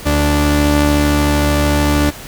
sawtooth tone pair together, 73.34 / 292.7 Hz, D2 / D4, -2 / -6 cents, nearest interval 2 octaves, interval 2396 cents, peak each -10 dBFS, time 0.05-2.11 s, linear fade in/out 20 ms, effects pink hiss -32 dBFS RMS until 2.27 s

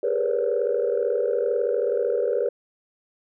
sine tone cluster, 400.7 / 422.9 / 478.9 / 518 / 571 Hz, G4 / G#4 / A#4 / C5 / D5, +38 / +31 / +47 / -17 / -49 cents, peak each -27 / -30 / -23 / -28 / -27 dBFS, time 0.03-2.49 s, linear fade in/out 5 ms, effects tanh soft clip ceiling -13 dBFS

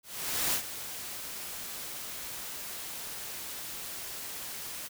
white noise with ADSR envelope, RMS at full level -28 dBFS, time 0.03-4.89 s, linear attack 500 ms, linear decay 87 ms, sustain -12 dB, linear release 29 ms, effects none

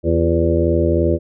harmonic tone with a mistuned harmonic, 83 Hz, E2, 12 cents sharp, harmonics 1 / 2 / 3 / 4 / 5 / 6 / 7, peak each -18 / -23 / -24 / -18 / -24 / -22 / -22 dBFS, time 0.03-1.19 s, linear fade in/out 50 ms, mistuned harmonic 4, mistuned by +56 cents, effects none

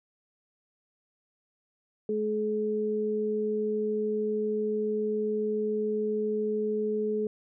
sine tone pair together, 213.2 / 426.4 Hz, G#3 / G#4, +46 / +46 cents, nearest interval octave, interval 1200 cents, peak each -32 / -27 dBFS, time 2.09-7.27 s, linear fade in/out 2 ms, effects none

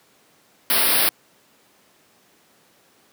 white band-stop noise, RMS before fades -18 dBFS, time 0.7-1.09 s, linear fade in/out 0 ms, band 5300 to 9000 Hz, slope 96 dB/octave, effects pink hiss -57 dBFS RMS until 3.12 s + high-pass 200 Hz 12 dB/octave

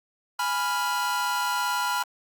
45% pulse chord, F diminished, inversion first, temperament equal, 830.6 / 987.8 / 1396.9 Hz, Ab5 / Cb6 / F6, 0 / 0 / 0 cents, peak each -32 / -27 / -29 dBFS, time 0.39-2.03 s, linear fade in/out 5 ms, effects Opus 48 kbps

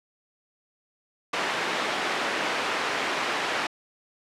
white band-pass noise, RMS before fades -28 dBFS, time 1.33-3.67 s, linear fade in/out 5 ms, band 290 to 2200 Hz, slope 12 dB/octave, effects low-pass 10000 Hz 12 dB/octave

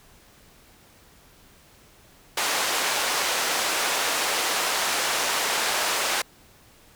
pink band-pass noise, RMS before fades -25 dBFS, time 2.37-6.22 s, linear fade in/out 5 ms, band 650 to 10000 Hz, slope 12 dB/octave, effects pink hiss -54 dBFS RMS until 6.95 s

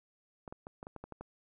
clicks, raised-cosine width 1 ms, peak -30 dBFS, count 9, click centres 0.478 / 0.525 / 0.669 / 0.829 / 0.869 / 0.963 / 1.04 / 1.123 / 1.21 s, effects none

